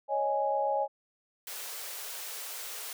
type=chord; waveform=sine; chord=C# suspended second; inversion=none; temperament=equal; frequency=554.4 / 622.3 / 830.6 Hz; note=C#5 / D#5 / G#5; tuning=0 / 0 / 0 cents; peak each=-31 / -33 / -29 dBFS; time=0.08-0.88 s; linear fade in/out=50 ms
type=high-pass noise; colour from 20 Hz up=white; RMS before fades=-40 dBFS; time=1.47-2.93 s; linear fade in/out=2 ms; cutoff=400 Hz; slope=48 dB/octave
effects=none